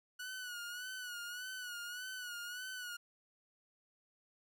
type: tone with vibrato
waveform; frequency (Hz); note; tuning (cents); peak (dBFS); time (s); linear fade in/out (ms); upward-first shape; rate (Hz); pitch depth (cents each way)
sawtooth; 1467; F#6; -15; -39; 0.19-2.97; 10; sine; 1.7; 64
effects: none